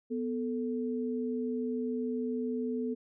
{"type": "tone pair together", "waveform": "sine", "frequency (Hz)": [246.9, 440], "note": ["B3", "A4"], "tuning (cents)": [0, 0], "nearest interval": "minor seventh", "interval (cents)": 1000, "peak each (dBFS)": [-32, -35], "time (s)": [0.1, 2.95], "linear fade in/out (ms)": 20, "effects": []}